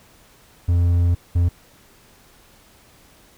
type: tone bursts at uneven times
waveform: triangle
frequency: 86.8 Hz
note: F2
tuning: 10 cents flat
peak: -12 dBFS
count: 2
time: 0.68-1.15 / 1.35-1.49 s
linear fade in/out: 10 ms
effects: pink hiss -52 dBFS RMS until 3.37 s